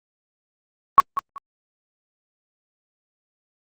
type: tone with echo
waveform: sine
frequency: 1114 Hz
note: C#6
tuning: 8 cents sharp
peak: -5 dBFS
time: 0.98-1 s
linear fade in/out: 0 ms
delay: 190 ms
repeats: 2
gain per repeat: -13 dB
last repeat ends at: 1.38 s
effects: Opus 24 kbps